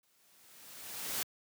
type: noise with exponential growth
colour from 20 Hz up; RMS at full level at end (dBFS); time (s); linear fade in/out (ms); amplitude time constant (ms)
white; -34; 0.03-1.23; 2; 260
effects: high-pass 100 Hz 12 dB/octave